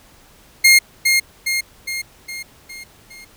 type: tone with echo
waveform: sawtooth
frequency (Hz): 2132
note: C7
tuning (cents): +32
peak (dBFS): -4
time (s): 0.64-0.79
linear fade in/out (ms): 10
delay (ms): 410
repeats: 6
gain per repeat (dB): -5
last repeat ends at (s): 3.25
effects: pink hiss -49 dBFS RMS until 3.36 s